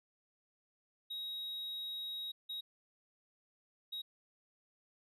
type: tone bursts at uneven times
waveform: triangle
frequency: 3800 Hz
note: A#7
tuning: 33 cents sharp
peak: -38 dBFS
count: 3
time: 1.1-2.32 / 2.49-2.61 / 3.92-4.02 s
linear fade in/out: 10 ms
effects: resampled to 32000 Hz